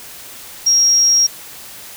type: tone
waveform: sine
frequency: 5610 Hz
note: F8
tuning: 7 cents sharp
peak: -9 dBFS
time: 0.66-1.27 s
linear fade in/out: 10 ms
effects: white hiss -35 dBFS RMS until 1.96 s